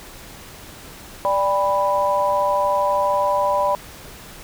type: chord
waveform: sine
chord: G major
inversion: second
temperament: equal with one note detuned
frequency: 587.3 / 800 / 987.8 Hz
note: D5 / G5 / B5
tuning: 0 / +35 / 0 cents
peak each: -20 / -25 / -19 dBFS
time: 1.25-3.75 s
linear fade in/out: 0 ms
effects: pink hiss -40 dBFS RMS until 4.43 s